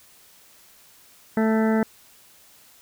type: harmonic tone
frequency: 220.5 Hz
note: A3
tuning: 4 cents sharp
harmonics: 1 / 2 / 3 / 4 / 6 / 7 / 8 / 9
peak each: -19 / -25 / -29 / -31 / -35 / -36 / -37 / -38 dBFS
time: 1.37-1.83 s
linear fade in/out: 2 ms
effects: white hiss -53 dBFS RMS until 2.81 s